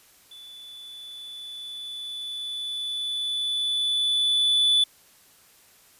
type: tone with level ramp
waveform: triangle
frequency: 3475 Hz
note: A7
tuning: 22 cents flat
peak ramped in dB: -41 to -15 dBFS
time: 0.31-4.84 s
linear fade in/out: 5 ms
effects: white hiss -56 dBFS RMS until 5.99 s + resampled to 32000 Hz